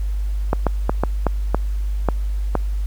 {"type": "clicks", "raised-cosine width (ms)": 1, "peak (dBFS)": -3, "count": 8, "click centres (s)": [0.531, 0.667, 0.895, 1.036, 1.267, 1.546, 2.087, 2.553], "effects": ["added 50 Hz sine -19 dBFS peak until 2.86 s", "pink hiss -48 dBFS RMS until 2.86 s"]}